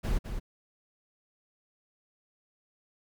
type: noise with echo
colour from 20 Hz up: brown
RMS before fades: -28 dBFS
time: 0.03-0.19 s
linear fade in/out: 20 ms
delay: 210 ms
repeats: 1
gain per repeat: -7 dB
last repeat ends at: 0.4 s
effects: none